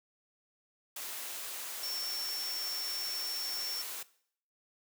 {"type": "tone in noise", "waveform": "sine", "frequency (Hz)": 5440, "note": "F8", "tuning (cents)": -46, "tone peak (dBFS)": -35, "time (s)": [1.83, 3.82], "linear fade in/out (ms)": 5, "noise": "white", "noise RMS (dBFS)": -41, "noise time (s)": [0.96, 4.03], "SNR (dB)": 3, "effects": ["noise-tail reverb RT60 0.6 s tail -19 dB re dry", "high-pass 400 Hz 12 dB/octave"]}